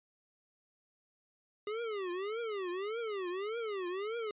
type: tone with vibrato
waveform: square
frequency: 406.4 Hz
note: G#4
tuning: 38 cents flat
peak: -36 dBFS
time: 1.67-4.31 s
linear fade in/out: 2 ms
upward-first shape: triangle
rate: 1.7 Hz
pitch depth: 280 cents each way
effects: resampled to 8000 Hz